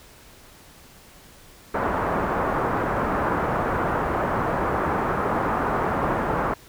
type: low-pass noise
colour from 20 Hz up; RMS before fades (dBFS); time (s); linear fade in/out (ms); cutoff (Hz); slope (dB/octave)
white; -24; 1.74-6.54; 5; 1300; 24
effects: pink hiss -49 dBFS RMS until 6.68 s